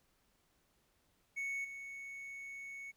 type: tone with level steps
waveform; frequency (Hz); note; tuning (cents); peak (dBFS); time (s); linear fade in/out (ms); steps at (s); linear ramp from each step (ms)
triangle; 2216; C#7; -1; -35 / -43; 1.36-2.92; 20; 1.64; 10
effects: pink hiss -75 dBFS RMS until 2.96 s